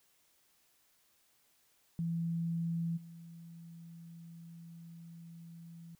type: tone with level steps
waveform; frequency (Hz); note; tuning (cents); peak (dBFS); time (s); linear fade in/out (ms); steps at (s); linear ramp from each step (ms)
sine; 167.3; E3; +26; -32 / -48; 1.99-5.95; 0; 2.96; 20
effects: white hiss -71 dBFS RMS until 5.99 s